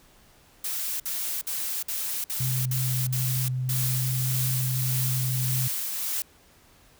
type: noise bursts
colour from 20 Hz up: blue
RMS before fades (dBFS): -30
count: 7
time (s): 0.64-3.484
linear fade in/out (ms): 5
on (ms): 360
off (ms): 54
type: tone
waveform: sine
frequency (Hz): 127.8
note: C3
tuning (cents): -40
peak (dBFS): -25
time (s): 2.4-5.68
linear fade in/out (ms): 5
type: noise with tremolo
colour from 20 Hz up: blue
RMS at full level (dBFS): -28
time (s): 3.69-6.22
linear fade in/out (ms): 2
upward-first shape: triangle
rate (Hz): 1.7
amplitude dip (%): 35
effects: pink hiss -57 dBFS RMS until 6.99 s